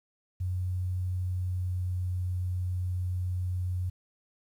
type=tone with pitch glide; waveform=sine; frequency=91.3 to 90.72 Hz; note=F#2 to F#2; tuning=-23 to -34 cents; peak=-28 dBFS; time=0.4-3.9 s; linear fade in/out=10 ms; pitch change=-11 cents; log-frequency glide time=1.19-2 s; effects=10-bit